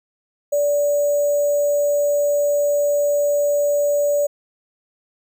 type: tone with sample-and-hold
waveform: sine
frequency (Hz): 580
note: D5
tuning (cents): -22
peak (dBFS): -15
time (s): 0.52-4.27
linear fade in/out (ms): 10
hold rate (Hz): 7350
effects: none